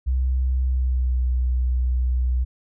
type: tone with pitch glide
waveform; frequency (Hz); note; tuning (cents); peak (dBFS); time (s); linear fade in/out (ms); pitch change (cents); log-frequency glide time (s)
sine; 64.3 to 62.4; C2 to B1; -30 to +19; -18; 0.06-2.45; 20; -51; 0.63-1.22
effects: none